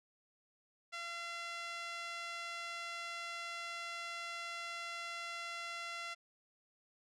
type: tone with band-pass filter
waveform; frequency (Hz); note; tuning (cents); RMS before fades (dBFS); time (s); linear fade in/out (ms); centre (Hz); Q
5% pulse; 683; F5; -39; -44; 0.92-6.15; 20; 1600; 1.1
effects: none